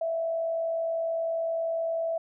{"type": "tone with frequency modulation", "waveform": "sine", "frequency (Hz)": 659.3, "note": "E5", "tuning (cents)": 0, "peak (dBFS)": -26, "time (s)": [0.01, 2.18], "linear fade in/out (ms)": 5, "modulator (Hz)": 49.9, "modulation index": 0.29, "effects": []}